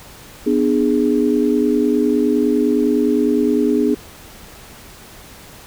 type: chord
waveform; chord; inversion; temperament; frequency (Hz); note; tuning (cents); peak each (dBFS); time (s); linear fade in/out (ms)
sine; G# diminished; first; just; 249.2 / 299 / 415.3; B3 / D4 / G#4; +16 / +31 / 0; -17 / -17 / -18; 0.46-3.95; 10
effects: pink hiss -40 dBFS RMS until 5.66 s